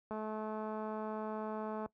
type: click train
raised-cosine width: 1 ms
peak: -28 dBFS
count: 379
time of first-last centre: 0.11-1.86 s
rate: 216 Hz
effects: noise-tail reverb RT60 0.1 s tail -20 dB re dry + high-pass 60 Hz 12 dB/octave